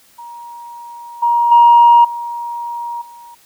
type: tone with level steps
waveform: sine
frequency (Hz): 946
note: A#5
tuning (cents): +25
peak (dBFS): -30 / -10 / -3 / -21 / -35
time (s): 0.18-3.35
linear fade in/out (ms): 10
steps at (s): 1.22 / 1.51 / 2.04 / 3.01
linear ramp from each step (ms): 10
effects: tanh soft clip ceiling 0 dBFS + white hiss -50 dBFS RMS until 3.45 s